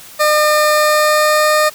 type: tone with pitch glide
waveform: 20% pulse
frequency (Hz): 605 to 610.3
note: D#5 to D#5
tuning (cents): -49 to -34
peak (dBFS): -5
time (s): 0.19-1.7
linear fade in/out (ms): 20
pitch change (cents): +15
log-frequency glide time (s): 0.73-1.52
effects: white hiss -37 dBFS RMS until 1.74 s